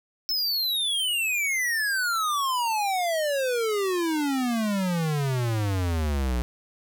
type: exponential sweep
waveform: square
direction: down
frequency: 5320 to 58.27 Hz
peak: -24 dBFS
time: 0.29-6.42 s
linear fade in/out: 0 ms
effects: 11-bit

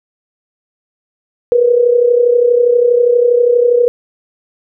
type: tone with amplitude modulation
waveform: sine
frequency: 482.8 Hz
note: B4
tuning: 39 cents flat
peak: -4 dBFS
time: 1.52-3.88 s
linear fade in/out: 0 ms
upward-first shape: sine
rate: 32.4 Hz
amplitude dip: 65%
effects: none

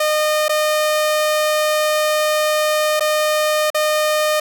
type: tone with dropouts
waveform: sawtooth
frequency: 611 Hz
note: D#5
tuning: 32 cents flat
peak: -11 dBFS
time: 0-4.4 s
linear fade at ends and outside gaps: 5 ms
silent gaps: 0.483-0.493 / 2.997-3.006 / 3.703-3.745 s
effects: none

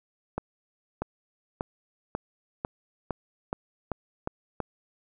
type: accelerating click train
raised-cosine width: 1 ms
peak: -15 dBFS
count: 10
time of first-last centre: 0.38-4.603 s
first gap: 640 ms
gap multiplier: 0.92
effects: none

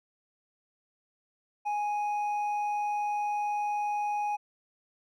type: tone with hard clipping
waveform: sine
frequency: 830.6 Hz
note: G#5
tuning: in tune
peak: -29 dBFS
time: 1.65-4.37 s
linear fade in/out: 20 ms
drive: 4 dB
effects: none

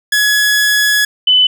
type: tone pair in turn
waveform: sawtooth / sine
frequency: 1688 / 3008 Hz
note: G#6 / F#7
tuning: +28 / +28 cents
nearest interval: minor seventh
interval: 1000 cents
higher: second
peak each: -6 dBFS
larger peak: neither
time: 0.12-1.05 / 1.27-1.47 s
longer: first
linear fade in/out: 5 ms
effects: none

